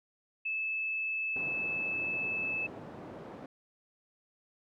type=tone; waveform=sine; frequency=2614 Hz; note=E7; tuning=15 cents flat; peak=-31 dBFS; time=0.45-2.67 s; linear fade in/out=10 ms
type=band-pass noise; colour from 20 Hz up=white; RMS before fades=-46 dBFS; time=1.36-3.46 s; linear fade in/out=2 ms; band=110 to 580 Hz; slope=12 dB/octave
effects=none